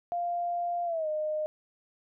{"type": "tone with pitch glide", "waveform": "sine", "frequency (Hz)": [697, 613.8], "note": ["F5", "D#5"], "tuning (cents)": [-4, -24], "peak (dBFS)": -28, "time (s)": [0.12, 1.46], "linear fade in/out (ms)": 0, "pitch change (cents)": -220, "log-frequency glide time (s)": [0.85, 1.08], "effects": []}